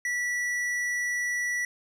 sine tone with tanh clipping, 1950 Hz, B6, 23 cents flat, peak -28 dBFS, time 0.05-1.65 s, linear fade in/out 2 ms, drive 11 dB, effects none

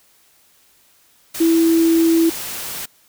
sine tone in noise, 329.6 Hz, E4, in tune, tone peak -11 dBFS, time 1.4-2.3 s, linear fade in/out 10 ms, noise white, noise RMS -28 dBFS, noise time 1.34-2.86 s, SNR +14 dB, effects white hiss -55 dBFS RMS until 3.08 s

